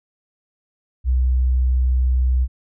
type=tone; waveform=sine; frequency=63.3 Hz; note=B1; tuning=43 cents sharp; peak=-14 dBFS; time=1.04-2.48 s; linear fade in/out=50 ms; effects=none